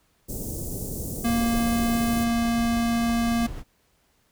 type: band-stop noise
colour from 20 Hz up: pink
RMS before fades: -32 dBFS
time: 0.28-2.25 s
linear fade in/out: 20 ms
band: 510 to 7100 Hz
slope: 24 dB/octave
type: noise with tremolo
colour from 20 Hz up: brown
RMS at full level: -33 dBFS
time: 1.24-3.64 s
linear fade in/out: 50 ms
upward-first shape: triangle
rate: 6 Hz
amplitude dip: 25%
type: tone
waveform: square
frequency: 233.1 Hz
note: A#3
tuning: in tune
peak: -22 dBFS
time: 1.24-3.47 s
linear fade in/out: 10 ms
effects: pink hiss -66 dBFS RMS until 4.31 s